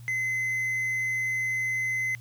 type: tone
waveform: triangle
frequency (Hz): 2048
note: C7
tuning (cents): -38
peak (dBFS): -24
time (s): 0.08-2.15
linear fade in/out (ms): 0
effects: added 119 Hz sine -42 dBFS peak until 2.2 s + white hiss -58 dBFS RMS until 2.2 s